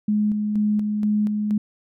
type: tone with tremolo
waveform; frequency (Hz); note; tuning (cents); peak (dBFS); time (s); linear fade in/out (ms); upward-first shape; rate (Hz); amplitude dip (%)
sine; 210.2; G#3; +21; -17; 0.08-1.58; 5; square; 2.1; 35
effects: none